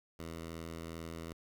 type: tone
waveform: 10% pulse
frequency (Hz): 82.41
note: E2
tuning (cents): 0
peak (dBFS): -34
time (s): 0.19-1.33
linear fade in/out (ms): 5
effects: 11-bit